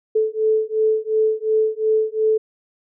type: beating tone pair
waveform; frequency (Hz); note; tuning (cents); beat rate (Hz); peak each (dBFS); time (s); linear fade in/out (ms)
sine; 435 / 437.8; A4 / A4; -20 / -9; 2.8; -19; 0.15-2.38; 10
effects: none